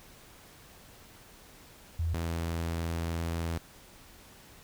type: tone pair in turn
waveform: sine / sawtooth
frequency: 82.8 / 83.38 Hz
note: E2 / E2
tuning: +8 / +20 cents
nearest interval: unison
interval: 12 cents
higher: second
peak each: -27 dBFS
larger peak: neither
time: 1.99-2.14 / 2.14-3.58 s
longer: second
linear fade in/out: 5 ms
effects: pink hiss -54 dBFS RMS until 4.63 s